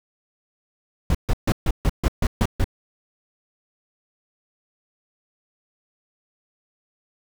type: noise bursts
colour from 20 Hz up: brown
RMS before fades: -18 dBFS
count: 9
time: 1.1-2.643 s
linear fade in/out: 2 ms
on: 47 ms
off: 140 ms
effects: none